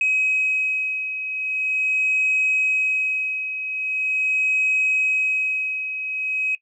sine beating tone pair, 2539 / 2539.42 Hz, D#7 / D#7, +34 / +35 cents, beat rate 0.42 Hz, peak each -25 / -19 dBFS, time 0.01-6.55 s, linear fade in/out 2 ms, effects noise-tail reverb RT60 0.1 s tail -18 dB re dry + tanh soft clip ceiling -13 dBFS

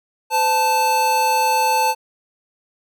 square tone pair together, 510.5 / 880 Hz, C5 / A5, -43 / 0 cents, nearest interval major sixth, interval 943 cents, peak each -25 / -16 dBFS, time 0.3-1.95 s, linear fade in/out 50 ms, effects none

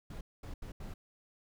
brown noise bursts at uneven times, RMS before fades -43 dBFS, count 4, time 0.1-0.21 / 0.43-0.54 / 0.62-0.72 / 0.8-0.94 s, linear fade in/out 5 ms, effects none

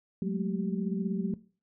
sine tone cluster, 184 / 205.4 / 220.8 / 386.7 Hz, F#3 / G#3 / A3 / G4, -9 / -19 / +6 / -24 cents, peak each -30 / -34 / -37 / -39 dBFS, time 0.22-1.34 s, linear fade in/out 2 ms, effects noise-tail reverb RT60 0.4 s tail -19 dB re dry

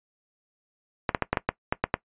clicks, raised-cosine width 0.5 ms, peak -7 dBFS, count 9, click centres 1.092 / 1.148 / 1.223 / 1.33 / 1.372 / 1.49 / 1.725 / 1.84 / 1.941 s, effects noise-tail reverb RT60 0.1 s tail -19 dB re dry + resampled to 8000 Hz

